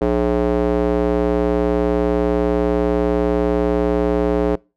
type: tone with band-pass filter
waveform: square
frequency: 60 Hz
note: B1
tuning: 49 cents flat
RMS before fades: -17 dBFS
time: 0.01-4.56 s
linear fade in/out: 10 ms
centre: 450 Hz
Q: 1.9
effects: noise-tail reverb RT60 0.3 s tail -25 dB re dry